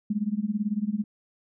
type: tone with tremolo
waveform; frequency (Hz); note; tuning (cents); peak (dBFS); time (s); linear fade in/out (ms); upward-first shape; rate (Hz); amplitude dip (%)
sine; 209.3; G#3; +14; -21; 0.1-1.04; 5; sine; 18; 90
effects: none